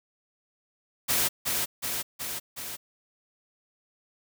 white noise with echo, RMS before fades -25 dBFS, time 1.08-1.29 s, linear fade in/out 20 ms, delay 370 ms, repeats 4, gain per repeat -3 dB, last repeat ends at 2.77 s, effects none

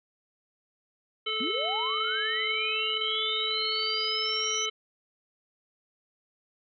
harmonic tone, 436 Hz, A4, 16 cents flat, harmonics 1 / 3 / 5 / 7 / 9, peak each -37 / -36 / -36 / -30 / -39 dBFS, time 1.26-4.7 s, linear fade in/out 10 ms
sine linear sweep, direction up, 208.9 to 6020 Hz, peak -31 dBFS, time 1.4-4.66 s, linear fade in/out 10 ms
effects none

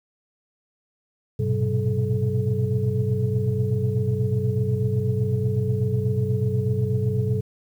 sine tone cluster, 100.6 / 117.3 / 125.4 / 189.1 / 431.2 Hz, G2 / A#2 / B2 / F#3 / A4, +45 / +11 / +27 / +38 / -35 cents, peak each -25 / -27 / -23 / -30 / -28 dBFS, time 1.39-7.41 s, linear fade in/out 10 ms, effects tanh soft clip ceiling -10 dBFS + 9-bit

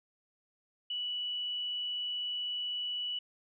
sine tone, 2952 Hz, F#7, 5 cents flat, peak -33 dBFS, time 0.9-3.19 s, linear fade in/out 5 ms, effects none

